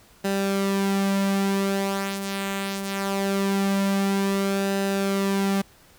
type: tone with flanger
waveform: sawtooth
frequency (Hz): 196.4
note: G3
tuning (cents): +4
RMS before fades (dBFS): -24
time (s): 0.24-5.62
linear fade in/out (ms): 10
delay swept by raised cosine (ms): 0.89 to 5.29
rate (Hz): 0.22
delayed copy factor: -0.5
effects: pink hiss -54 dBFS RMS until 5.98 s